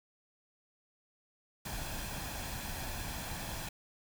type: noise with comb filter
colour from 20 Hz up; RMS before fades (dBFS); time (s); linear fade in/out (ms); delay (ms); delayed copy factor
pink; -40; 1.65-3.69; 5; 1.2; +0.5
effects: none

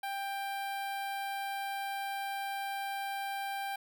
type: tone with notch filter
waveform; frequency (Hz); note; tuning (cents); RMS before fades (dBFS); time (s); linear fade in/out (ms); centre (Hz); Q
sawtooth; 790; G5; +13; -37; 0.03-3.76; 5; 6500; 1
effects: none

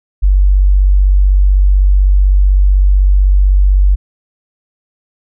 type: tone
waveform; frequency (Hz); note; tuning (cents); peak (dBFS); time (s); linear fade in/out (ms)
sine; 47.94; G1; -38; -5; 0.22-3.96; 20
effects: none

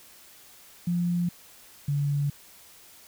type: tone pair in turn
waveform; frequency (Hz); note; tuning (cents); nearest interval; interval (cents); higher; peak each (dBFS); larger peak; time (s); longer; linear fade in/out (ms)
sine; 174.61 / 143.29; F3 / D3; 0 / -42; minor third; 342; first; -23; neither; 0.87-1.29 / 1.88-2.3; neither; 5
effects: white hiss -52 dBFS RMS until 3.07 s

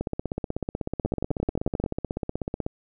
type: two click trains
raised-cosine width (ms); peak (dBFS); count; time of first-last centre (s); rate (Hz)
2; -12 / -14; 10 / 44; 1.05-1.839 / 0.01-2.664; 11.4 / 16.2
effects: none

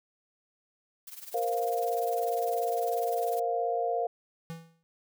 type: noise with tremolo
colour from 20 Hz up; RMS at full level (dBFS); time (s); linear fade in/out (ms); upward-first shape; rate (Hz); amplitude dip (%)
blue; -42; 1.07-3.4; 5; sine; 20; 75
type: chord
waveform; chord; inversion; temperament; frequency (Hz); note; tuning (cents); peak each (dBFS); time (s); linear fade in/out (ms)
sine; Bb suspended second; none; equal; 466.2 / 523.3 / 698.5; Bb4 / C5 / F5; 0 / 0 / 0; -31 / -35 / -29; 1.34-4.07; 5
type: tone with exponential decay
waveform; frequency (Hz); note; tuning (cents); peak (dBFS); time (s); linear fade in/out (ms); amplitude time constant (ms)
square; 165; E3; +2; -35; 4.5-4.83; 0; 70
effects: none

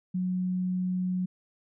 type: tone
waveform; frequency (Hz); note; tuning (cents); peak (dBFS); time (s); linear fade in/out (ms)
sine; 183; F#3; -19; -26; 0.14-1.26; 10
effects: none

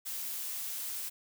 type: noise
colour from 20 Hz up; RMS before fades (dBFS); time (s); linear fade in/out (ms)
blue; -38; 0.05-1.1; 20
effects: none

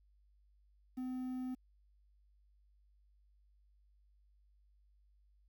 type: tone with quantisation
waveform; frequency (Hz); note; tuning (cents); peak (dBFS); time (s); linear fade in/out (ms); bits
triangle; 255.3; C4; -42; -36; 0.97-1.55; 10; 11
effects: added 50 Hz sine -66 dBFS peak until 5.48 s

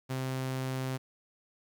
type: tone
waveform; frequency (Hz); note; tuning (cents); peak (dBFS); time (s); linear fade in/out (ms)
sawtooth; 130.81; C3; 0; -28; 0.09-0.98; 20
effects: 11-bit

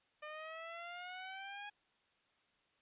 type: exponential sweep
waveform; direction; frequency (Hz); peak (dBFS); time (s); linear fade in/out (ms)
15% pulse; up; 601 to 830; -39; 0.22-1.7; 10
effects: white hiss -75 dBFS RMS until 2.81 s + resampled to 8000 Hz

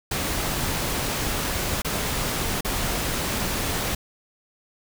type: noise with dropouts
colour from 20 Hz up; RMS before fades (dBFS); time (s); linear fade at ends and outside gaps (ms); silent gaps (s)
pink; -26; 0.11-3.95; 5; 1.82-1.846 / 2.609-2.647
effects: none

